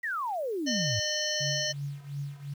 sine exponential sweep, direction down, 1975.5 to 98 Hz, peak -29 dBFS, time 0.03-1 s, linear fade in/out 10 ms
harmonic tone, 607 Hz, D#5, 43 cents flat, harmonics 1 / 3 / 5 / 7 / 9 / 10, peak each -35 / -35 / -35 / -35 / -35 / -35 dBFS, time 0.66-1.73 s, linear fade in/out 20 ms
sine tone with tremolo, 141.8 Hz, C#3, 40 cents sharp, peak -30 dBFS, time 1.4-2.54 s, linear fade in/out 10 ms, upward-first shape triangle, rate 2.8 Hz, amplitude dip 90%
effects 9-bit

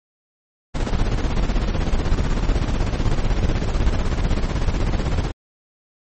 brown noise with tremolo, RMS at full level -17 dBFS, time 0.74-5.32 s, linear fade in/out 20 ms, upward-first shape square, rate 16 Hz, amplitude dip 50%, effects MP3 32 kbps

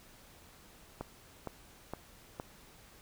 click train, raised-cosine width 1 ms, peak -24 dBFS, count 4, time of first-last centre 1.01-2.399 s, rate 2.16 Hz, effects pink hiss -58 dBFS RMS until 3.01 s

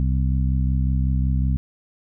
harmonic tone, 65.41 Hz, C2, in tune, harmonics 1 / 2 / 3 / 4, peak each -19 / -23 / -28 / -34 dBFS, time 0-1.57 s, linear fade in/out 0 ms, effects none

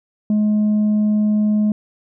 sine tone with tanh clipping, 211.3 Hz, G#3, 30 cents sharp, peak -14 dBFS, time 0.3-1.72 s, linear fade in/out 2 ms, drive 2 dB, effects none

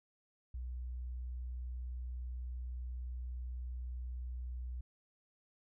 sine tone, 61.74 Hz, B1, in tune, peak -39 dBFS, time 0.54-4.81 s, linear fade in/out 5 ms, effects none

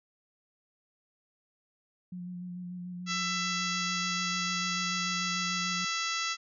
sine tone with vibrato, 178.7 Hz, F3, 40 cents sharp, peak -37 dBFS, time 2.12-5.85 s, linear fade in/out 5 ms, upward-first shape square, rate 6.8 Hz, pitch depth 17 cents each way
harmonic tone, 666 Hz, E5, 18 cents sharp, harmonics 2 / 3 / 4 / 5 / 6 / 7 / 8 / 9 / 10, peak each -35 / -37 / -38 / -39 / -40 / -40 / -41 / -42 / -42 dBFS, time 3.06-6.37 s, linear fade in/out 50 ms
effects none

